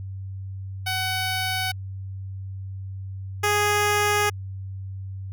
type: tone pair in turn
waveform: 10% pulse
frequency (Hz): 750 / 414.8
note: F#5 / G#4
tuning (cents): +23 / -2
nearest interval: minor seventh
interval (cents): 1025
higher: first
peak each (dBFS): -16 / -11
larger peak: second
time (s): 0.86-1.72 / 3.43-4.3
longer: second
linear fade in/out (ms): 10
effects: added 96 Hz sine -31 dBFS peak until 5.32 s